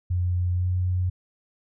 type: tone with pitch glide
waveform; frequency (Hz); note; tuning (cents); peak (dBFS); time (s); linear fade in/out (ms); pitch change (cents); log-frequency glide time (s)
sine; 89.3 to 90.86; F2 to F#2; +39 to -31; -21; 0.1-1.1; 10; +30; 0.56-0.68
effects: none